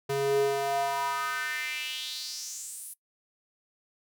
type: tone with high-pass filter sweep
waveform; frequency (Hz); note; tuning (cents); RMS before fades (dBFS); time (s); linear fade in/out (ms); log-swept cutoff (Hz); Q
square; 138.59; C#3; 0; -31; 0.09-2.94; 10; 280 to 11000; 4.1
effects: noise-tail reverb RT60 0.1 s tail -21 dB re dry